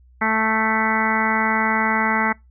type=harmonic tone; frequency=220 Hz; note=A3; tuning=in tune; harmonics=1 / 2 / 3 / 4 / 5 / 6 / 7 / 8 / 9 / 10; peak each=-24 / -31 / -31 / -23 / -28 / -26 / -26 / -33 / -23 / -31 dBFS; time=0.21-2.33 s; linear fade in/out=10 ms; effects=noise-tail reverb RT60 0.2 s tail -25 dB re dry + added 62 Hz sine -48 dBFS peak until 2.5 s